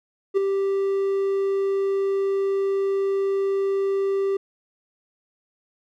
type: tone with ADSR envelope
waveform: triangle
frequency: 392 Hz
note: G4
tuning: in tune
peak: -12 dBFS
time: 0.34-4.37 s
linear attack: 33 ms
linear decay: 8 ms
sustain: -6 dB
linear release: 6 ms
effects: none